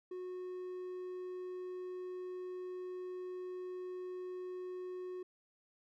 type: tone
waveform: triangle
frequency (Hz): 365.4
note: F#4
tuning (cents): -22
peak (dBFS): -39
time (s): 0.11-5.23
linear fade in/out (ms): 5
effects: none